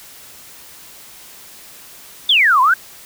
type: exponential two-way sweep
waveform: sine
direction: down then up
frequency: 3629 to 977 to 1598 Hz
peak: -9 dBFS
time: 2.29-2.74 s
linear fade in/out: 5 ms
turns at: 2.61 s
effects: white hiss -40 dBFS RMS until 3.05 s